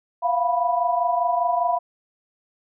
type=tone cluster; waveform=sine; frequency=685 / 710 / 984 Hz; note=F5 / F5 / B5; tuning=-34 / +28 / -7 cents; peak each=-23 dBFS; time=0.22-1.79 s; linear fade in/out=20 ms; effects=none